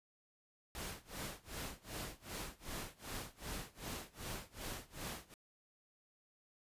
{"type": "noise with tremolo", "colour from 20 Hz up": "pink", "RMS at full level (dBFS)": -43, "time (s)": [0.75, 5.34], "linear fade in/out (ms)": 0, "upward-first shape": "sine", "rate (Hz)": 2.6, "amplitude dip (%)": 95, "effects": ["resampled to 32000 Hz"]}